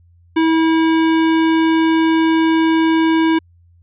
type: tone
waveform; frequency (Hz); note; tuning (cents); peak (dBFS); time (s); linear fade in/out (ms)
square; 323.6; E4; -32; -12; 0.36-3.39; 10
effects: added 86 Hz sine -47 dBFS peak until 3.82 s + resampled to 8000 Hz